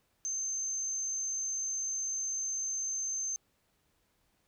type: tone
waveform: sine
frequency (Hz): 6272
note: G8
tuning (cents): 0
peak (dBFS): -32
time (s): 0.25-3.36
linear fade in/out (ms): 0
effects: pink hiss -74 dBFS RMS until 4.47 s